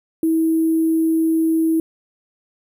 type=tone with sample-and-hold; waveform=sine; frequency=323.1 Hz; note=E4; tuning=35 cents flat; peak=-14 dBFS; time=0.23-1.8 s; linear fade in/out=2 ms; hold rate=11025 Hz; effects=none